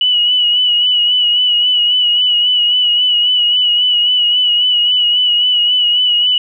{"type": "tone with vibrato", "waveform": "sine", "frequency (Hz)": 2939, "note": "F#7", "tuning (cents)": -12, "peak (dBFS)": -9, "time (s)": [0.01, 6.38], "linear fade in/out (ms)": 2, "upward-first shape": "sine", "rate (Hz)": 3.7, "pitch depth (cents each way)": 36, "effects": []}